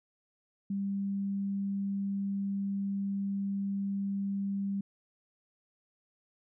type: tone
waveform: sine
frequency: 197.9 Hz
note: G3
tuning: 17 cents sharp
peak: -30 dBFS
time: 0.7-4.81 s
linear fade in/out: 5 ms
effects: none